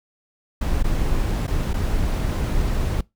brown noise with dropouts, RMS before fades -21 dBFS, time 0.61-3.01 s, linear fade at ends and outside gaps 5 ms, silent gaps 0.828-0.841 / 1.469-1.477 / 1.733-1.739 s, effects noise-tail reverb RT60 0.2 s tail -23 dB re dry

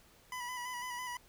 25% pulse tone with vibrato, 987.8 Hz, B5, in tune, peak -35 dBFS, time 0.32-1.17 s, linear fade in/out 2 ms, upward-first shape square, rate 6 Hz, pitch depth 29 cents each way, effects pink hiss -63 dBFS RMS until 1.28 s

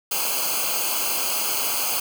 white noise with comb filter, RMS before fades -24 dBFS, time 0.11-2 s, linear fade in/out 5 ms, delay 0.54 ms, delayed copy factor -0.95, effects none

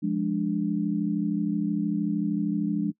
sine chord, D diminished, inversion first, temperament equal, 174.61 / 207.7 / 293.7 Hz, F3 / Ab3 / D4, 0 / 0 / 0 cents, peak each -29 / -27 / -28 dBFS, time 0.02-2.92 s, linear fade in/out 20 ms, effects noise-tail reverb RT60 0.1 s tail -23 dB re dry

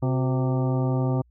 harmonic tone with a mistuned harmonic, 130.2 Hz, C3, 8 cents flat, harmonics 1 / 2 / 3 / 4 / 5 / 6 / 7 / 9, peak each -22 / -28 / -32 / -34 / -36 / -38 / -39 / -41 dBFS, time 0.02-1.22 s, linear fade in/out 10 ms, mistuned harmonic 3, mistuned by -73 cents, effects added 60 Hz sine -56 dBFS peak until 1.3 s

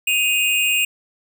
square tone pair together, 2509 / 2802 Hz, D#7 / F7, +14 / +5 cents, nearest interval major second, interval 191 cents, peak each -19 / -20 dBFS, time 0.07-0.85 s, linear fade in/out 5 ms, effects none

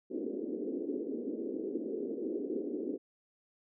white band-pass noise, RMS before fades -37 dBFS, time 0.1-2.98 s, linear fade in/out 20 ms, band 240 to 440 Hz, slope 48 dB/octave, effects none

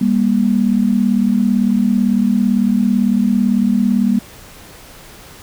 sine tone pair together, 200.1 / 238 Hz, G3 / A#3, +36 / +36 cents, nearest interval minor third, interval 300 cents, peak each -14 dBFS, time 0.01-4.19 s, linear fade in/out 5 ms, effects pink hiss -39 dBFS RMS until 5.42 s

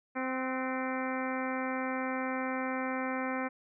harmonic tone with a mistuned harmonic, 260 Hz, C4, 11 cents flat, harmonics 1 / 2 / 3 / 4 / 5 / 6 / 7 / 8 / 9, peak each -35 / -38 / -40 / -41 / -42 / -43 / -43 / -44 / -45 dBFS, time 0.15-3.49 s, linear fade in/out 20 ms, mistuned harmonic 6, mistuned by -40 cents, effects none

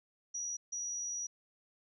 sine tone bursts at uneven times, 5810 Hz, F#8, 32 cents flat, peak -36 dBFS, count 2, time 0.34-0.57 / 0.72-1.27 s, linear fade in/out 10 ms, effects none

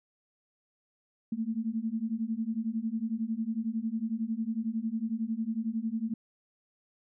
sine beating tone pair, 218.3 / 229.3 Hz, A3 / A#3, -13 / -28 cents, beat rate 11 Hz, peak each -33 / -32 dBFS, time 1.32-6.14 s, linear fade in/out 5 ms, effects none

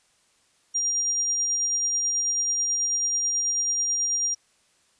sine tone with tremolo, 5700 Hz, F8, 34 cents sharp, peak -21 dBFS, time 0.74-4.35 s, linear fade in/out 20 ms, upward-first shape sine, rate 9.2 Hz, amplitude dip 25%, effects white hiss -64 dBFS RMS until 4.99 s + resampled to 22050 Hz

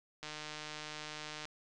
click train, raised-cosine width 0.2 ms, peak -26 dBFS, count 187, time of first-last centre 0.23-1.454 s, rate 152 Hz, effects resampled to 24000 Hz

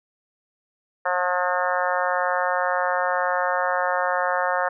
harmonic tone, 180.1 Hz, F#3, 46 cents flat, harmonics 3 / 4 / 5 / 6 / 7 / 8 / 9 / 10, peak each -26 / -27 / -28 / -29 / -29 / -30 / -31 / -31 dBFS, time 1.05-4.69 s, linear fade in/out 10 ms, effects none

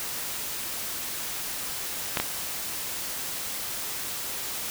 clicks, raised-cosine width 0.3 ms, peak -8 dBFS, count 2, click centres 2.172 / 2.2 s, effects white hiss -33 dBFS RMS until 4.7 s

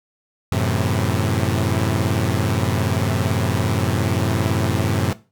sawtooth chord, F# half-diminished seventh, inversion none, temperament equal, 92.5 / 110 / 130.81 / 164.81 Hz, F#2 / A2 / C3 / E3, 0 / 0 / 0 / 0 cents, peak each -18 / -18 / -20 / -24 dBFS, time 0.52-5.13 s, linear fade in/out 0 ms, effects noise-tail reverb RT60 0.3 s tail -17 dB re dry

